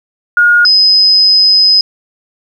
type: tone pair in turn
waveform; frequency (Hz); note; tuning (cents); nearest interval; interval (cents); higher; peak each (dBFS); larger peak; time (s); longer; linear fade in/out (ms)
sine; 1432 / 5046; F6 / D#8; +43 / +23; octave + minor seventh; 2180; second; -4; neither; 0.37-0.65 / 0.65-1.81; second; 2
effects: 7-bit